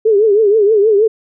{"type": "tone with vibrato", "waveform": "sine", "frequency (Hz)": 421.6, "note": "G#4", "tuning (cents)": 26, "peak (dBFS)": -7, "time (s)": [0.05, 1.08], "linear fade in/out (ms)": 10, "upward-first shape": "triangle", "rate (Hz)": 6.3, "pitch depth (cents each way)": 140, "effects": []}